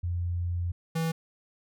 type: tone pair in turn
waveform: sine / square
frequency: 87.31 / 163.21 Hz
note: F2 / E3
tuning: 0 / -17 cents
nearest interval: major seventh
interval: 1083 cents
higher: second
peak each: -27 dBFS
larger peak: neither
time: 0.03-0.72 / 0.95-1.12 s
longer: first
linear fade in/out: 10 ms
effects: none